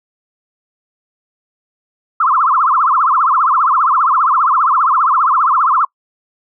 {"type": "tone with vibrato", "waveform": "sine", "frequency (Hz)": 1174.7, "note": "D6", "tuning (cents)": 0, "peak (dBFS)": -9, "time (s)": [2.2, 5.85], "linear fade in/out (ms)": 5, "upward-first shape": "triangle", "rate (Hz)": 15, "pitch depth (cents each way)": 300, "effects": ["noise-tail reverb RT60 0.1 s tail -26 dB re dry"]}